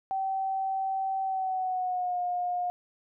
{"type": "tone with pitch glide", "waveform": "sine", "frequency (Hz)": [770, 714.3], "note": ["G5", "F5"], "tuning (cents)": [-31, 39], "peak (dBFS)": -27, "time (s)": [0.11, 2.7], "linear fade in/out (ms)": 0, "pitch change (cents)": -130, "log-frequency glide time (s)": [1.23, 2.2], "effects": []}